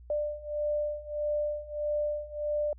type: beating tone pair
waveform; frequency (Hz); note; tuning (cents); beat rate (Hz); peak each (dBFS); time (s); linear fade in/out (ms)
sine; 593 / 594.6; D5 / D5; +17 / +21; 1.6; -33 / -31; 0.1-2.73; 2
effects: added 60 Hz sine -48 dBFS peak until 2.78 s